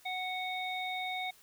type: harmonic tone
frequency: 740 Hz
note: F#5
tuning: in tune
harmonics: 1 / 3 / 5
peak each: -37 / -38 / -41 dBFS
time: 0.05-1.31 s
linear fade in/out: 10 ms
effects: white hiss -61 dBFS RMS until 1.42 s